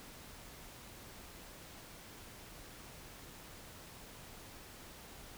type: silence
effects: pink hiss -53 dBFS RMS until 5.37 s